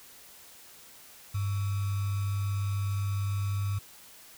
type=tone with sample-and-hold; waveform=sine; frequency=99.6 Hz; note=G2; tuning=28 cents sharp; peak=-27 dBFS; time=1.34-3.79 s; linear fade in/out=10 ms; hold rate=1225 Hz; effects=white hiss -52 dBFS RMS until 4.37 s